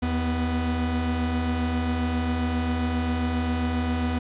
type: tone pair together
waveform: 45% pulse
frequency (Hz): 79.98 / 247.4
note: D#2 / B3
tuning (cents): +48 / +3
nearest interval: octave + minor sixth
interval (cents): 1955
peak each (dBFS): -26 / -26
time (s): 0.02-4.19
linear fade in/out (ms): 10
effects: resampled to 8000 Hz + 9-bit